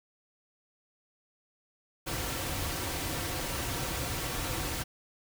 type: noise with comb filter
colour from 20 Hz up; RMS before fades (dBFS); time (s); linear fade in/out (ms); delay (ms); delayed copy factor
pink; -34; 2.06-4.84; 20; 4.8; -0.5
effects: none